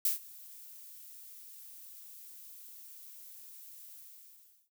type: noise with ADSR envelope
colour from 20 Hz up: violet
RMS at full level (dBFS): -27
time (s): 0.05-4.7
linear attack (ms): 3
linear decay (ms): 130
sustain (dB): -24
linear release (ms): 780
effects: none